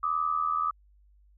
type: tone pair together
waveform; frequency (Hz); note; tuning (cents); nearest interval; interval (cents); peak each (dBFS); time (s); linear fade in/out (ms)
sine; 1181 / 1261.9; D6 / D#6; +9 / +24; minor second; 115; -28; 0.03-0.71; 5
effects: added 50 Hz sine -57 dBFS peak until 1.37 s